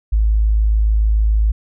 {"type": "tone", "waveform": "sine", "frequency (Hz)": 53.5, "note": "A1", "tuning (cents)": -48, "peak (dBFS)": -11, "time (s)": [0.12, 1.52], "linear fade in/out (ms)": 10, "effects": []}